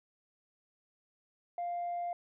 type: tone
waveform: sine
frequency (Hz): 698.5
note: F5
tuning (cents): 0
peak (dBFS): -32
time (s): 1.58-2.13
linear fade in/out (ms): 2
effects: tanh soft clip ceiling -31 dBFS